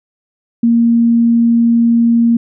sine tone, 233.1 Hz, A#3, in tune, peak -7 dBFS, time 0.63-2.37 s, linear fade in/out 5 ms, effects none

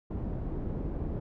pink low-pass noise, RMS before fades -34 dBFS, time 0.1-1.2 s, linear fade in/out 10 ms, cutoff 400 Hz, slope 12 dB/octave, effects none

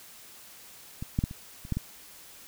clicks, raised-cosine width 5 ms, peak -22 / -13 / -14 / -27 / -30 / -15 / -17 dBFS, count 7, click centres 1.025 / 1.189 / 1.239 / 1.311 / 1.651 / 1.723 / 1.77 s, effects white hiss -50 dBFS RMS until 2.47 s

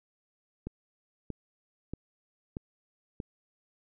click train, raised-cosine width 3 ms, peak -23 dBFS, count 5, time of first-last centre 0.67-3.202 s, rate 1.58 Hz, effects none

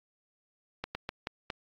slowing click train, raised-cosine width 0.3 ms, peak -18 dBFS, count 5, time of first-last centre 0.84-1.502 s, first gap 110 ms, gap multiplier 1.28, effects AAC 48 kbps

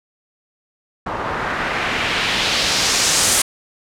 white noise with low-pass filter sweep, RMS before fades -19 dBFS, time 1.06-3.42 s, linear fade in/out 5 ms, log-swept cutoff 980 to 9300 Hz, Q 1.4, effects none

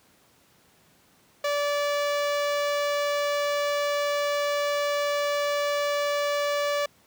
sawtooth tone with notch filter, 579 Hz, D5, 25 cents flat, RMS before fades -26 dBFS, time 1.44-6.86 s, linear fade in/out 5 ms, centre 11000 Hz, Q 0.7, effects pink hiss -60 dBFS RMS until 7.06 s + high-pass 100 Hz 12 dB/octave

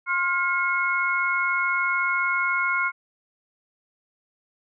sine tone cluster, 1059 / 1412 / 2178 Hz, C6 / F6 / C#7, +21 / +19 / -31 cents, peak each -27 / -24 / -25 dBFS, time 0.06-2.92 s, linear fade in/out 50 ms, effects none

